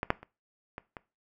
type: clicks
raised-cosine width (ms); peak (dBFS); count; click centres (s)
0.5; -15 / -8 / -30 / -23 / -25; 5; 0.031 / 0.104 / 0.23 / 0.781 / 0.968
effects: noise-tail reverb RT60 0.3 s tail -20 dB re dry